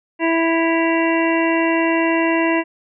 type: harmonic tone with a mistuned harmonic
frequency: 329.6 Hz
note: E4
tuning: in tune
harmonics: 1 / 2 / 3 / 5 / 6 / 7 / 8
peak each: -17 / -22 / -23 / -29 / -24 / -30 / -26 dBFS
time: 0.19-2.64 s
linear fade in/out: 50 ms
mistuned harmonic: 8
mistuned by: +74 cents
effects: none